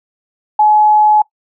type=tone; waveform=sine; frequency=849 Hz; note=G#5; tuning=38 cents sharp; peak=-6 dBFS; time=0.59-1.22 s; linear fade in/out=5 ms; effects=noise-tail reverb RT60 0.1 s tail -21 dB re dry